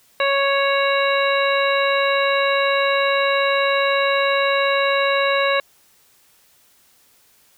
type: harmonic tone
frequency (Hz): 554.4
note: C#5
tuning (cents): 0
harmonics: 1 / 2 / 3 / 4 / 5 / 7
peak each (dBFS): -19 / -22 / -24 / -25 / -26 / -27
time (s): 0.2-5.6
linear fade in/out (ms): 2
effects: white hiss -56 dBFS RMS until 7.57 s